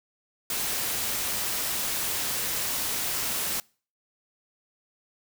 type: noise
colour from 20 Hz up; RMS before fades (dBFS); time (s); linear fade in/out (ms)
white; -29; 0.5-3.6; 2
effects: noise-tail reverb RT60 0.4 s tail -25 dB re dry